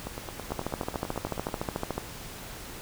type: two click trains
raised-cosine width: 1 ms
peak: -21 / -15 dBFS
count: 14 / 21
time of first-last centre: 0.07-1.488 / 0.52-1.98 s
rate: 9.17 / 13.7 Hz
effects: pink hiss -42 dBFS RMS until 2.81 s